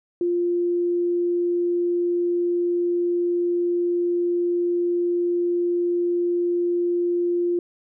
sine tone, 349.2 Hz, F4, in tune, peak -19 dBFS, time 0.21-7.59 s, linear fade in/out 2 ms, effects none

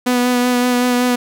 sawtooth tone with vibrato, 246.9 Hz, B3, in tune, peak -9 dBFS, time 0.06-1.16 s, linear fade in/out 10 ms, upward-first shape sine, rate 5.3 Hz, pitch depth 17 cents each way, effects none

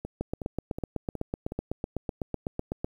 two click trains, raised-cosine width 2 ms, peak -21 / -16 dBFS, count 5 / 22, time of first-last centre 0.05-1.521 / 0.21-2.845 s, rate 2.72 / 7.97 Hz, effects 9-bit

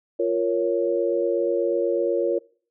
sine chord, Bb minor, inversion second, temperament equal, 349.2 / 466.2 / 554.4 Hz, F4 / Bb4 / Db5, 0 / 0 / 0 cents, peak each -24 dBFS, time 0.19-2.39 s, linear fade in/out 10 ms, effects noise-tail reverb RT60 0.5 s tail -24 dB re dry

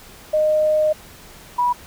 sine tone pair in turn, 615 / 976.3 Hz, D#5 / B5, -20 / -20 cents, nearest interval minor sixth, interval 800 cents, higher second, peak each -14 / -15 dBFS, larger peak first, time 0.33-0.93 / 1.58-1.73 s, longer first, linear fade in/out 10 ms, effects pink hiss -43 dBFS RMS until 1.86 s

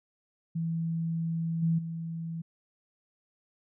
sine tone with level steps, 164.81 Hz, E3, in tune, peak -28 / -23 / -33 dBFS, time 0.55-2.42 s, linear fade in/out 10 ms, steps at 1.62 / 1.78 s, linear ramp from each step 10 ms, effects none

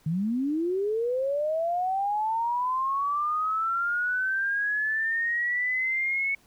sine linear sweep, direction up, 149.1 to 2217 Hz, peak -24 dBFS, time 0.06-6.35 s, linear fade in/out 5 ms, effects pink hiss -61 dBFS RMS until 6.46 s

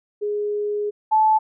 sine tone pair in turn, 415.3 / 869.4 Hz, G#4 / A5, 0 / -21 cents, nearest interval octave + minor second, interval 1279 cents, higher second, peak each -21 / -13 dBFS, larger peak second, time 0.21-0.91 / 1.11-1.39 s, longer first, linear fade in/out 20 ms, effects none

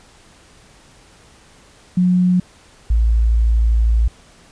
sine tone pair in turn, 180.8 / 56.33 Hz, F#3 / A1, -40 / +41 cents, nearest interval octave + minor sixth, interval 2019 cents, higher first, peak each -11 dBFS, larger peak neither, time 1.97-2.4 / 2.9-4.08 s, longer second, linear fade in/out 5 ms, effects pink hiss -48 dBFS RMS until 4.51 s + resampled to 22050 Hz

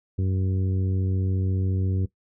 harmonic tone, 94.3 Hz, F#2, 33 cents sharp, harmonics 1 / 2 / 3 / 4 / 5, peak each -22 / -32 / -35 / -37 / -43 dBFS, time 0.18-2.06 s, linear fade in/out 10 ms, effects noise-tail reverb RT60 0.1 s tail -17 dB re dry

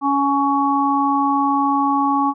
harmonic tone, 279.5 Hz, C#4, 14 cents sharp, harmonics 1 / 3 / 4, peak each -19 / -19 / -19 dBFS, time 0.01-2.34 s, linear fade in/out 50 ms, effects none

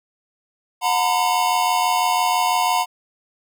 square tone cluster, 726 / 915 / 1001 Hz, F#5 / A#5 / B5, -33 / -32 / +23 cents, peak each -22 dBFS, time 0.81-2.86 s, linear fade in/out 50 ms, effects none

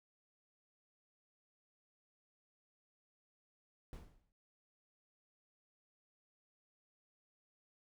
brown noise with exponential decay, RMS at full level -45 dBFS, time 3.93-4.32 s, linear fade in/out 1 ms, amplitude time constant 83 ms, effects none

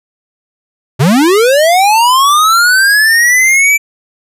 square linear sweep, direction up, 116.54 to 2334 Hz, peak -6 dBFS, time 0.99-3.78 s, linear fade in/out 20 ms, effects resampled to 32000 Hz

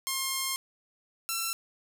5% pulse tone pair in turn, 1066 / 1346.4 Hz, C6 / E6, +32 / +36 cents, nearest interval major third, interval 404 cents, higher second, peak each -17 / -18 dBFS, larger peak first, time 0.07-0.56 / 1.29-1.53 s, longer first, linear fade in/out 0 ms, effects none

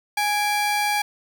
35% pulse tone pair together, 830.5 / 2349 Hz, G#5 / D7, 0 / 0 cents, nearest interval octave + tritone, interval 1800 cents, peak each -20 / -23 dBFS, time 0.17-1.02 s, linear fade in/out 5 ms, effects 9-bit

